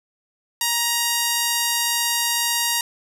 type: tone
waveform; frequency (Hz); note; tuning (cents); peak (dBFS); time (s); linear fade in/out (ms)
5% pulse; 942; A#5; +18; -7; 0.61-2.81; 2
effects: none